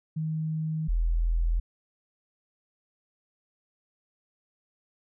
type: tone pair in turn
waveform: sine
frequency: 157.5 / 41.63 Hz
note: D#3 / E1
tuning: +21 / +18 cents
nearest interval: octave + major seventh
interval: 2303 cents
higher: first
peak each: -27 / -22 dBFS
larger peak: second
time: 0.16-0.88 / 0.88-1.6 s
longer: neither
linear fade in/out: 10 ms
effects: none